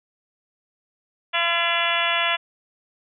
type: harmonic tone with a mistuned harmonic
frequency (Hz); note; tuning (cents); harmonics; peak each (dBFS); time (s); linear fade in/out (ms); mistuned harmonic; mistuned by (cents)
339.8; F4; -47; 2 / 3 / 4 / 5 / 6 / 7 / 8 / 9 / 10; -28 / -28 / -28 / -28 / -28 / -28 / -28 / -28 / -28; 1.33-2.37; 20; 9; -62
effects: none